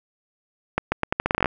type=accelerating click train; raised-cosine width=0.5 ms; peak=-5 dBFS; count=13; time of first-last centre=0.78-1.458 s; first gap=140 ms; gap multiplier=0.81; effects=none